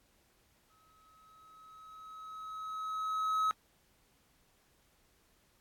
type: tone with exponential growth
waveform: triangle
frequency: 1281 Hz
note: E6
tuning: 50 cents flat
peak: -25 dBFS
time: 0.7-3.51 s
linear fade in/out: 0 ms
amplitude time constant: 610 ms
effects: pink hiss -70 dBFS RMS until 5.6 s + AAC 64 kbps